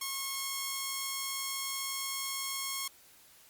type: tone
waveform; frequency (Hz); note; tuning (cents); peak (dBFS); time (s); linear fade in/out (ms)
5% pulse; 1086; C#6; -36; -22; 0.01-2.88; 5
effects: white hiss -59 dBFS RMS until 3.49 s + Opus 32 kbps